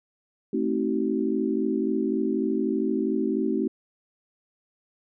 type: chord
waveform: sine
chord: A diminished seventh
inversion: none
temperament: just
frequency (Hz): 220 / 264 / 316.8 / 380.2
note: A3 / C4 / Eb4 / Gb4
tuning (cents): 0 / +16 / +31 / +47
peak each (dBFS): -28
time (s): 0.53-3.68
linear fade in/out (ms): 5
effects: none